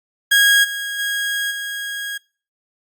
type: tone with level steps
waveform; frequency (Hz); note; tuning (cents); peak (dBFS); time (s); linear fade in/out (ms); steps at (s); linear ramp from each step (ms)
30% pulse; 1641; G#6; -21; -8 / -21 / -17 / -22; 0.31-2.18; 10; 0.63 / 0.98 / 1.5; 20
effects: noise-tail reverb RT60 0.4 s tail -25 dB re dry + Opus 48 kbps